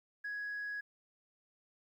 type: tone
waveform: sine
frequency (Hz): 1668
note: G#6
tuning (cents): +7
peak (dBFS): -36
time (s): 0.24-0.81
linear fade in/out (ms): 10
effects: tanh soft clip ceiling -35 dBFS + 12-bit